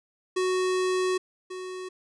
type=tone pair in turn; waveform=square; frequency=370 / 370 Hz; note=F#4 / F#4; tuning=0 / 0 cents; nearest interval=unison; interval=0 cents; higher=neither; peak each=-24 / -35 dBFS; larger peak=first; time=0.36-1.18 / 1.5-1.89 s; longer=first; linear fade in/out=10 ms; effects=resampled to 22050 Hz